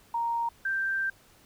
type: tone pair in turn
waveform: sine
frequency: 932.3 / 1571 Hz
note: A#5 / G6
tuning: 0 / +3 cents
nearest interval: major sixth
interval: 903 cents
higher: second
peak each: -26 dBFS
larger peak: neither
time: 0.14-0.49 / 0.65-1.1 s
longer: second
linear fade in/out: 5 ms
effects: pink hiss -59 dBFS RMS until 1.45 s